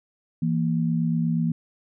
sine tone pair together, 164.81 / 233.2 Hz, E3 / A#3, 0 / +1 cents, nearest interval tritone, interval 601 cents, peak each -22 / -25 dBFS, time 0.42-1.52 s, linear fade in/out 5 ms, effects none

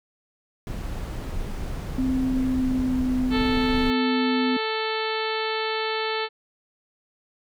brown noise, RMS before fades -30 dBFS, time 0.67-3.9 s, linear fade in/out 0 ms
sine tone with pitch glide, 260 to 254.8 Hz, C4 to C4, -11 to -46 cents, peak -21 dBFS, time 1.98-4.57 s, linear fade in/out 5 ms, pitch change -35 cents, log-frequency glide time 2.23-3.14 s
harmonic tone, 440 Hz, A4, in tune, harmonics 1 / 2 / 3 / 4 / 5 / 6 / 7 / 8 / 9 / 10, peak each -28 / -31 / -33 / -34 / -35 / -36 / -36 / -37 / -38 / -38 dBFS, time 3.3-6.29 s, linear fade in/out 50 ms
effects none

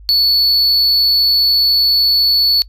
triangle tone with amplitude modulation, 4435 Hz, C#8, in tune, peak -6 dBFS, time 0.09-2.62 s, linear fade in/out 0 ms, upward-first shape sine, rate 234 Hz, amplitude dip 40%, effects noise-tail reverb RT60 0.1 s tail -23 dB re dry + added 50 Hz sine -35 dBFS peak until 2.68 s

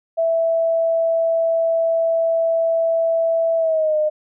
sine tone with pitch glide, 659.3 to 611.6 Hz, E5 to D#5, 0 to -30 cents, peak -15 dBFS, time 0.17-4.1 s, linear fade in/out 20 ms, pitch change -130 cents, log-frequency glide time 3.57-3.97 s, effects none

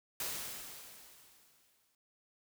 white noise with exponential decay, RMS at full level -37 dBFS, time 0.2-1.95 s, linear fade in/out 2 ms, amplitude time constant 380 ms, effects none

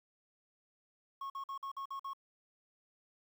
triangle tone bursts, 1093 Hz, C#6, 25 cents flat, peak -37 dBFS, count 7, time 1.21-2.134 s, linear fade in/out 5 ms, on 90 ms, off 49 ms, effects 11-bit

